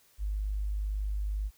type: tone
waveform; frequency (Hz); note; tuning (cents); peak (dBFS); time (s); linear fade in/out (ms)
sine; 51; G#1; -31; -29; 0.18-1.51; 50
effects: white hiss -64 dBFS RMS until 1.57 s